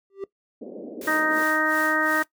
triangle tone with exponential growth, 392 Hz, G4, in tune, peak -23 dBFS, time 0.1-0.24 s, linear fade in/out 2 ms, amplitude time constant 29 ms
pink band-pass noise, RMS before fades -37 dBFS, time 0.61-1.43 s, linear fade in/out 10 ms, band 220 to 580 Hz, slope 48 dB/octave
white noise with tremolo, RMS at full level -38 dBFS, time 1.01-2.24 s, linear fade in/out 5 ms, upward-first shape sine, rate 2.8 Hz, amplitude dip 85%
harmonic tone, 311.1 Hz, D#4, in tune, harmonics 1 / 2 / 3 / 4 / 5 / 6, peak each -28 / -29 / -31 / -27 / -26 / -25 dBFS, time 1.07-2.23 s, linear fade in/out 10 ms
effects noise-tail reverb RT60 0.1 s tail -19 dB re dry

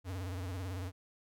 square tone with vibrato, 92 Hz, F#2, 9 cents flat, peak -38 dBFS, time 0.04-0.92 s, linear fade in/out 50 ms, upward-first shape sine, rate 18 Hz, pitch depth 110 cents each way, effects none

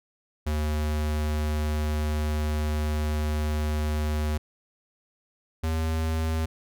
square tone pair in turn, 75.9 / 79.98 Hz, D#2 / D#2, -42 / +48 cents, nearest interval minor second, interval 90 cents, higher second, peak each -25 dBFS, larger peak neither, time 0.46-4.38 / 5.63-6.46 s, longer first, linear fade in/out 10 ms, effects none

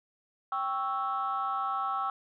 sine chord, C# diminished, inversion second, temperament equal, 784 / 1108.7 / 1318.5 Hz, G5 / C#6 / E6, 0 / 0 / 0 cents, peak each -33 / -33 / -31 dBFS, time 0.52-2.1 s, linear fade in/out 2 ms, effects tanh soft clip ceiling -22 dBFS

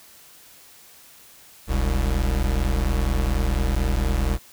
square tone pair together, 41.21 / 65.41 Hz, E1 / C2, 0 / 0 cents, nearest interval minor sixth, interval 800 cents, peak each -23 dBFS, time 1.67-4.39 s, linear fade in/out 50 ms, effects white hiss -49 dBFS RMS until 4.52 s

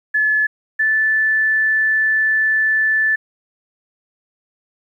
sine tone pair in turn, 1720 / 1752.1 Hz, A6 / A6, -40 / -8 cents, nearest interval unison, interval 32 cents, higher second, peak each -13 dBFS, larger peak neither, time 0.14-0.47 / 0.79-3.16 s, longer second, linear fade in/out 10 ms, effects 9-bit

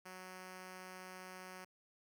5% pulse tone, 185 Hz, F#3, in tune, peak -38 dBFS, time 0.05-1.65 s, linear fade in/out 10 ms, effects none

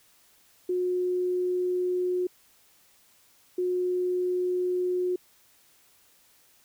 sine tone pair in turn, 361.9 / 361.9 Hz, F#4 / F#4, -38 / -38 cents, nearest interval unison, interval 0 cents, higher neither, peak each -24 dBFS, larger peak neither, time 0.69-2.27 / 3.58-5.16 s, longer neither, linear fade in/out 5 ms, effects white hiss -61 dBFS RMS until 6.64 s

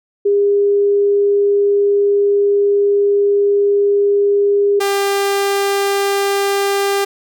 sine / sawtooth tone pair in turn, 404.7 / 398.2 Hz, G#4 / G4, -45 / +27 cents, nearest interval unison, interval 28 cents, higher first, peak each -10 dBFS, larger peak neither, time 0.25-4.8 / 4.8-7.05 s, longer first, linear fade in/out 10 ms, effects none

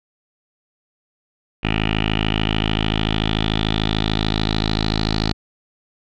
10% pulse tone with low-pass filter sweep, 53.5 Hz, A1, 48 cents flat, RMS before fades -20 dBFS, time 1.63-5.33 s, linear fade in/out 10 ms, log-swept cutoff 2700 to 4300 Hz, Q 6.4, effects none

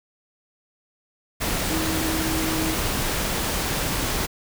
sine tone in noise, 318.6 Hz, D#4, 41 cents sharp, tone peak -26 dBFS, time 1.69-2.76 s, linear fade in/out 20 ms, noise pink, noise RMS -25 dBFS, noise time 1.4-4.27 s, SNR -4 dB, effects none

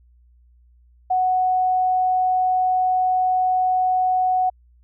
sine tone, 740 Hz, F#5, in tune, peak -16 dBFS, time 1.1-4.5 s, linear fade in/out 10 ms, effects added 60 Hz sine -51 dBFS peak until 4.83 s

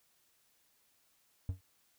triangle tone with exponential decay, 92.5 Hz, F#2, in tune, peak -27 dBFS, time 1.49-1.61 s, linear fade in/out 0 ms, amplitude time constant 26 ms, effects white hiss -72 dBFS RMS until 1.98 s

